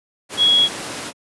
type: tone in noise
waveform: sine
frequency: 3331 Hz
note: G#7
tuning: 4 cents sharp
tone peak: -11 dBFS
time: 0.37-0.69 s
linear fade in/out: 50 ms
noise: pink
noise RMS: -28 dBFS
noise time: 0.29-1.13 s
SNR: +14 dB
effects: high-pass 200 Hz 12 dB/octave + resampled to 24000 Hz